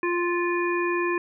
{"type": "harmonic tone", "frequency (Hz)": 349.2, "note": "F4", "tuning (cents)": 0, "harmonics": [1, 3, 5, 7], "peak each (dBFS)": [-24, -29, -31, -32], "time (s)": [0.03, 1.18], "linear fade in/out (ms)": 2, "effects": []}